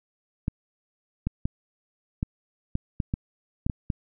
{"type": "clicks", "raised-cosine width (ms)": 5, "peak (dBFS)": -13, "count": 10, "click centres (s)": [0.481, 1.27, 1.455, 2.229, 2.754, 3.002, 3.139, 3.665, 3.698, 3.902], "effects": []}